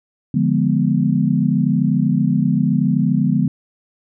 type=chord; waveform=sine; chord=D diminished seventh; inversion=none; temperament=equal; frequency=146.83 / 174.61 / 207.7 / 246.9 Hz; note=D3 / F3 / Ab3 / Cb4; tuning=0 / 0 / 0 / 0 cents; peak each=-19 dBFS; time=0.34-3.48 s; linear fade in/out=5 ms; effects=none